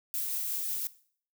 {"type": "noise with tremolo", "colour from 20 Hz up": "violet", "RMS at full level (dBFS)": -32, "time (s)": [0.14, 0.87], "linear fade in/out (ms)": 0, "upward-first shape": "triangle", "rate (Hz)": 5.7, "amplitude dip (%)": 25, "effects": ["noise-tail reverb RT60 0.5 s tail -17 dB re dry"]}